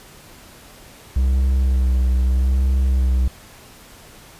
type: tone with vibrato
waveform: triangle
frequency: 64.5 Hz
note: C2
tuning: 24 cents flat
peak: -12 dBFS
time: 1.16-3.28 s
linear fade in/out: 5 ms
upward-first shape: sine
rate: 0.8 Hz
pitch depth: 34 cents each way
effects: pink hiss -44 dBFS RMS until 4.39 s + resampled to 32000 Hz